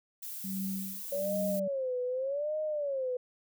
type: noise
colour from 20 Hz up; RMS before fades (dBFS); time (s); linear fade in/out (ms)
violet; -41; 0.22-1.6; 10
type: tone with tremolo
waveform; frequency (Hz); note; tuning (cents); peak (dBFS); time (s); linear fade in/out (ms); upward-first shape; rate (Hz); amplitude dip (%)
sine; 192.6; G3; -30; -32; 0.44-1.68; 5; sine; 1.2; 100
type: tone with vibrato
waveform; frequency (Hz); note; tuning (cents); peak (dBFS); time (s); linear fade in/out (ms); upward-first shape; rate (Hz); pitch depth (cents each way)
sine; 554.4; C#5; 0; -30; 1.12-3.17; 5; sine; 0.84; 190
effects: none

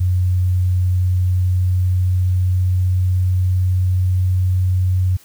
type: tone with pitch glide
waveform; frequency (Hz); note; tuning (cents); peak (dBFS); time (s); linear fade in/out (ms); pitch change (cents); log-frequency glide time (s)
sine; 91 to 92.06; F#2 to F#2; -28 to -8; -13; 0-5.17; 10; +20; 0.61-4.44
effects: white hiss -48 dBFS RMS until 5.24 s

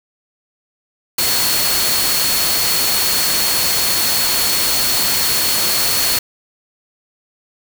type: tone in noise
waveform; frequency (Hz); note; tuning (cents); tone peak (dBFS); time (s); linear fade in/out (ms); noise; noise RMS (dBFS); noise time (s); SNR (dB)
sine; 4359; C#8; -30; -20; 1.18-6.19; 5; white; -17; 1.18-6.19; -6
effects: none

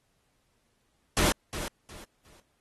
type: noise with echo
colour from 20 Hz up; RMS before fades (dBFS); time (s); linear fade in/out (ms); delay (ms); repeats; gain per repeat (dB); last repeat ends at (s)
pink; -25; 1.17-1.32; 0; 360; 3; -11; 2.4
effects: pink hiss -73 dBFS RMS until 2.6 s + AAC 32 kbps

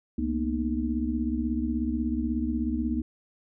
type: tone cluster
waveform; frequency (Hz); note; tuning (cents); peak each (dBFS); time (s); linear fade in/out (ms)
sine; 67.2 / 226.5 / 242.9 / 308.8; C2 / A#3 / B3 / D#4; +47 / -50 / -29 / -13; -32 / -32 / -29 / -31; 0.18-3.02; 5
effects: none

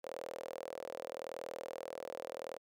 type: tone with high-pass filter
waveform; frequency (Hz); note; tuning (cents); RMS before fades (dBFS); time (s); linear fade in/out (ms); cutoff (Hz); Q
sawtooth; 40.82; E1; -16; -45; 0.03-2.58; 20; 530; 6.5
effects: none

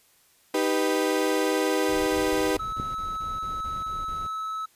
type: chord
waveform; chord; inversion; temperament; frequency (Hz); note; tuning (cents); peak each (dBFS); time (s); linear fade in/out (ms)
35% pulse; Eb augmented; none; equal; 311.1 / 392 / 493.9; Eb4 / G4 / B4; 0 / 0 / 0; -25; 0.54-2.57; 5
type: noise bursts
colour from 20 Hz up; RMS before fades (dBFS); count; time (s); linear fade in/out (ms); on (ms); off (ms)
brown; -40; 11; 1.88-4.27; 5; 190; 30
type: tone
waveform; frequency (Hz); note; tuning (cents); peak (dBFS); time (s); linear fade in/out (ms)
triangle; 1298; E6; -27; -27; 2.59-4.66; 10
type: click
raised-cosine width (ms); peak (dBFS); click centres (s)
3; -20; 2.799
effects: white hiss -61 dBFS RMS until 4.75 s + resampled to 32000 Hz

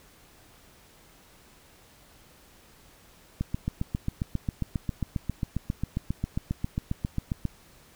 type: click train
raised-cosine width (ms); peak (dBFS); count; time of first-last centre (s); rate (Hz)
5; -15; 31; 3.41-7.453; 7.42
effects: pink hiss -56 dBFS RMS until 7.95 s

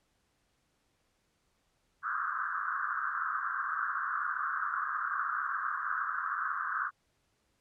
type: band-pass noise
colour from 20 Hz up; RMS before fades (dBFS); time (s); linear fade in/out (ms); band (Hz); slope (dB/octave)
pink; -34; 2.02-6.91; 50; 1100 to 1600; 96
effects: pink hiss -75 dBFS RMS until 7.6 s + low-pass 10000 Hz 12 dB/octave

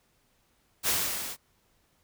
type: noise with level ramp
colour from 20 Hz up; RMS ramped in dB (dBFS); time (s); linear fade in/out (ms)
white; -24 to -39; 0.83-1.37; 50
effects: pink hiss -69 dBFS RMS until 2.03 s

